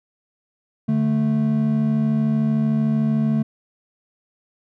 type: tone pair together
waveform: triangle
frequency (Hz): 146.62 / 220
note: D3 / A3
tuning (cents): -3 / 0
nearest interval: perfect fifth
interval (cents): 703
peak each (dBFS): -20 / -16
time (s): 0.88-3.43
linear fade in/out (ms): 10
effects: none